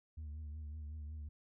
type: tone with vibrato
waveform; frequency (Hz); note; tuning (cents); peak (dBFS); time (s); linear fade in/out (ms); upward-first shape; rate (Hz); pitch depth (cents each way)
sine; 76; D#2; -40; -40; 0.17-1.29; 10; triangle; 5.4; 71
effects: tanh soft clip ceiling -42 dBFS